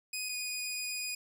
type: tone pair in turn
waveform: 15% pulse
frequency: 2500 / 2473 Hz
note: D#7 / D#7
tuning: +8 / -11 cents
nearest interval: unison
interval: 19 cents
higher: first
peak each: -28 dBFS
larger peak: neither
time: 0.13-0.29 / 0.29-1.15 s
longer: second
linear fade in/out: 5 ms
effects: none